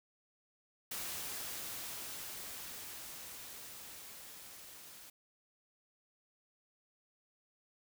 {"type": "noise with level ramp", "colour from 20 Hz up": "white", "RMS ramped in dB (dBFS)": [-41, -54], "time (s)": [0.91, 5.1], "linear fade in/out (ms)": 5, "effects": []}